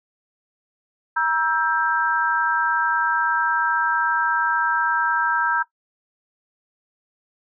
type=chord; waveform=sine; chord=E diminished; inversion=second; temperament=just; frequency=949.3 / 1318.5 / 1582.2 Hz; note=Bb5 / E6 / G6; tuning=+31 / 0 / +16 cents; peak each=-21 / -23 / -22 dBFS; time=1.16-5.63 s; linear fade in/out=10 ms; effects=noise-tail reverb RT60 0.1 s tail -17 dB re dry